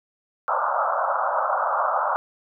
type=band-pass noise; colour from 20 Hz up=white; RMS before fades=-23 dBFS; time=0.48-2.16 s; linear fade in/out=0 ms; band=540 to 1400 Hz; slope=96 dB/octave; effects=none